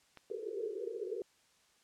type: click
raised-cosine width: 0.3 ms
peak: -34 dBFS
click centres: 0.173 s
type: band-pass noise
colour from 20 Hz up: white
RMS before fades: -40 dBFS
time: 0.3-1.22 s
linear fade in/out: 2 ms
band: 370 to 470 Hz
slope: 96 dB/octave
effects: white hiss -69 dBFS RMS until 1.83 s + low-pass 8000 Hz 12 dB/octave